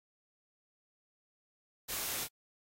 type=noise with echo; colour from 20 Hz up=white; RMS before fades=-39 dBFS; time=1.88-2.25 s; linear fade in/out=20 ms; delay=28 ms; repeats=1; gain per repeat=-2 dB; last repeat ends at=2.278 s; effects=AAC 48 kbps